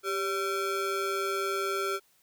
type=ring-modulated tone; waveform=square; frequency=481 Hz; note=B4; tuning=46 cents flat; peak=-26 dBFS; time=0.03-2 s; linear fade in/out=50 ms; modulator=874 Hz; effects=white hiss -66 dBFS RMS until 2.22 s